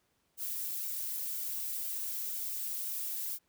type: noise with flanger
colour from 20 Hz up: violet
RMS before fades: -37 dBFS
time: 0.37-3.39 s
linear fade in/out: 50 ms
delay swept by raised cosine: 1.3 to 3.1 ms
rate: 2 Hz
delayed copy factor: +0.5
effects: pink hiss -75 dBFS RMS until 3.48 s + high-pass 60 Hz 12 dB/octave